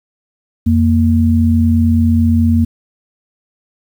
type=tone pair together; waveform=sine; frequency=87.2 / 232.2 Hz; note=F2 / A#3; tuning=-2 / -7 cents; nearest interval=octave + perfect fourth; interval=1695 cents; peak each=-11 dBFS; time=0.66-2.65 s; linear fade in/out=10 ms; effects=7-bit